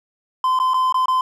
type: tone with dropouts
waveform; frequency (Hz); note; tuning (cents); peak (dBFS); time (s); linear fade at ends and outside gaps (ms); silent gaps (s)
triangle; 1029; C6; -29; -13; 0.44-1.21; 2; 0.59-0.599 / 0.736-0.742 / 0.925-0.943 / 1.058-1.082
effects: none